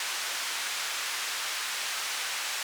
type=band-pass noise; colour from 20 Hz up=pink; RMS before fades=-33 dBFS; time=0-2.63 s; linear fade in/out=2 ms; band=1400 to 8500 Hz; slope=12 dB/octave; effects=none